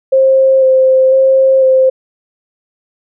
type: tone with vibrato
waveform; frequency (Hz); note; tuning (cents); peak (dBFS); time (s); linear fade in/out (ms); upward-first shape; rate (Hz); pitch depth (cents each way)
sine; 527; C5; +12; -5; 0.12-1.9; 10; square; 1; 13
effects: none